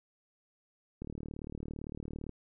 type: click train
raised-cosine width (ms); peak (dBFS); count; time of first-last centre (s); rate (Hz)
3; -28; 49; 1.02-2.293; 37.7
effects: none